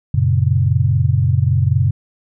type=chord; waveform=sine; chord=F# major; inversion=none; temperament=equal with one note detuned; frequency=92.5 / 116.54 / 137.4 Hz; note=F#2 / A#2 / C#3; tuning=0 / 0 / -15 cents; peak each=-16 dBFS; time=0.14-1.91 s; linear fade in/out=5 ms; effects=none